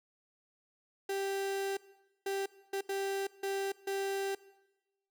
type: tone bursts at uneven times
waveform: 35% pulse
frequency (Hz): 392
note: G4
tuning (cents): 0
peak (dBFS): -31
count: 6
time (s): 1.09-1.77 / 2.26-2.46 / 2.73-2.81 / 2.89-3.27 / 3.43-3.72 / 3.87-4.35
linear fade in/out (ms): 5
effects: noise-tail reverb RT60 1.0 s tail -19 dB re dry